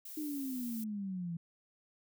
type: noise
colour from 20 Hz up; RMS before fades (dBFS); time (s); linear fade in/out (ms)
violet; -47; 0.05-0.84; 5
type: exponential sweep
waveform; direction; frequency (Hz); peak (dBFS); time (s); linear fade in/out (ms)
sine; down; 311.1 to 164.81; -36; 0.17-1.37; 5
effects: none